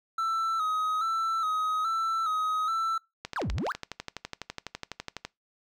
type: tone with vibrato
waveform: triangle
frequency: 1296 Hz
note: E6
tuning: 30 cents flat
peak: -24 dBFS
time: 0.18-2.98 s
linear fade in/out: 5 ms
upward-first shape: square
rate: 1.2 Hz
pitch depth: 46 cents each way
type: click train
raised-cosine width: 0.2 ms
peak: -17 dBFS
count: 25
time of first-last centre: 3.25-5.25 s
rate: 12 Hz
type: exponential two-way sweep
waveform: triangle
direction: down then up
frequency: 1746 to 41.64 to 1746 Hz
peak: -26 dBFS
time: 3.36-3.72 s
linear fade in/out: 0 ms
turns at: 3.52 s
effects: noise-tail reverb RT60 0.2 s tail -23 dB re dry